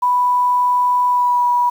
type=tone with pitch glide; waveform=sine; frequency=987.8 to 973.6 Hz; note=B5 to B5; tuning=0 to -25 cents; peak=-12 dBFS; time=0.02-1.7 s; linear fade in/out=10 ms; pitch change=-25 cents; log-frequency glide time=1.07-1.45 s; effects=7-bit